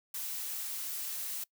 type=noise; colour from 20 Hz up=blue; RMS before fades=-38 dBFS; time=0.14-1.44 s; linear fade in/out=5 ms; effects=noise-tail reverb RT60 0.1 s tail -23 dB re dry